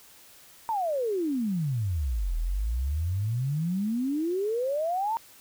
sine exponential two-way sweep, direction down then up, 932.3 to 38.75 to 932.3 Hz, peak -25 dBFS, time 0.69-5.17 s, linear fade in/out 0 ms, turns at 2.36 s, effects white hiss -53 dBFS RMS until 5.4 s

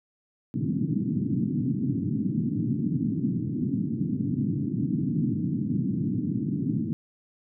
white band-pass noise, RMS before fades -27 dBFS, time 0.54-6.93 s, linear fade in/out 0 ms, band 110 to 290 Hz, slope 48 dB/octave, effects none

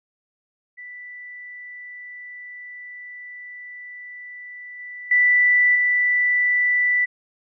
sine tone with level steps, 1975.5 Hz, B6, in tune, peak -35 / -33 / -13 / -16 dBFS, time 0.77-7.06 s, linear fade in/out 20 ms, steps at 4.79 / 5.11 / 5.75 s, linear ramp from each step 5 ms, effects none

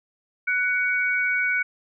sine tone pair together, 1486 / 2246 Hz, F#6 / C#7, +7 / +22 cents, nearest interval perfect fifth, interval 715 cents, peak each -23 dBFS, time 0.47-1.63 s, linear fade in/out 10 ms, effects none

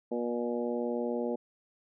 harmonic tone with a mistuned harmonic, 119.9 Hz, A#2, 49 cents sharp, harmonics 2 / 3 / 4 / 5 / 6 / 7, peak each -34 / -36 / -34 / -38 / -47 / -44 dBFS, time 0.11-1.36 s, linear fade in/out 10 ms, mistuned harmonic 6, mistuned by -17 cents, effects none

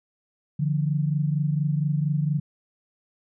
sine tone pair together, 146.83 / 171.14 Hz, D3 / F3, 0 / -35 cents, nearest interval minor third, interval 265 cents, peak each -22 / -27 dBFS, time 0.59-2.4 s, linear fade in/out 10 ms, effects none

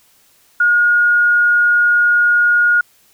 sine tone, 1435 Hz, F6, 47 cents sharp, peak -9 dBFS, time 0.6-2.81 s, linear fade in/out 5 ms, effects white hiss -53 dBFS RMS until 3.13 s

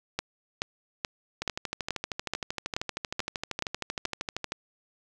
two click trains, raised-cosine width 0.2 ms, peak -11 / -14 dBFS, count 10 / 41, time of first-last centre 0.19-4.053 / 1.42-4.521 s, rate 2.33 / 12.9 Hz, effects none

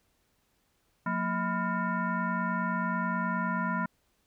sine tone with frequency modulation, 587.3 Hz, D5, in tune, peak -27 dBFS, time 1.06-3.86 s, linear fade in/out 5 ms, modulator 408 Hz, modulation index 2.4, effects pink hiss -72 dBFS RMS until 4.26 s

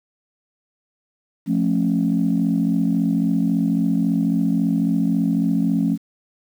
sine chord, F augmented, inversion none, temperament just, 174.61 / 218.3 / 272.8 Hz, F3 / A3 / C#4, 0 / -13 / -28 cents, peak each -20 dBFS, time 1.46-5.98 s, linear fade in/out 50 ms, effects tanh soft clip ceiling -9 dBFS + 8-bit

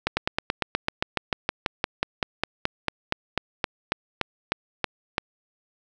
slowing click train, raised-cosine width 0.3 ms, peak -6 dBFS, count 27, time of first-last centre 0.07-5.181 s, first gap 100 ms, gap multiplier 1.05, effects none

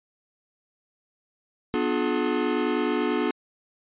square chord, B diminished seventh, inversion none, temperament just, 246.9 / 296.3 / 355.6 / 426.7 Hz, B3 / D4 / F4 / Ab4, 0 / +15 / +31 / +47 cents, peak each -29 dBFS, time 1.74-3.31 s, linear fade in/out 0 ms, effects resampled to 8000 Hz

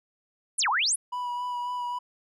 sine exponential two-way sweep, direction down then up, 11380 to 784 to 11380 Hz, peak -22 dBFS, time 0.58-0.96 s, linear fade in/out 10 ms, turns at 0.69 s
triangle tone with vibrato, 980 Hz, B5, 14 cents flat, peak -27 dBFS, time 1.12-1.99 s, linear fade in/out 10 ms, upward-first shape sine, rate 3.7 Hz, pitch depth 18 cents each way
effects none

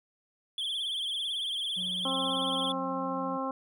triangle tone with vibrato, 3300 Hz, G#7, 12 cents flat, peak -29 dBFS, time 0.58-2.72 s, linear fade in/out 2 ms, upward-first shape triangle, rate 18 Hz, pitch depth 120 cents each way
triangle tone, 182 Hz, F#3, 28 cents flat, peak -38 dBFS, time 1.76-3.38 s, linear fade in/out 20 ms
harmonic tone, 265.9 Hz, C4, 28 cents sharp, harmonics 1 / 2 / 3 / 4 / 5, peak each -35 / -36 / -38 / -35 / -41 dBFS, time 2.05-3.51 s, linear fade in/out 2 ms
effects none

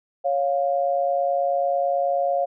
sine tone pair together, 554.4 / 703.6 Hz, C#5 / F5, 0 / +13 cents, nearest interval major third, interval 413 cents, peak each -22 dBFS, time 0.24-2.46 s, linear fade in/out 20 ms, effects none

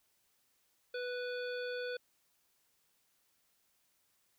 harmonic tone, 493.9 Hz, B4, in tune, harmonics 1 / 3 / 5 / 7 / 9, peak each -38 / -43 / -51 / -51 / -52 dBFS, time 0.94-1.97 s, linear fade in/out 5 ms, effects white hiss -75 dBFS RMS until 4.38 s

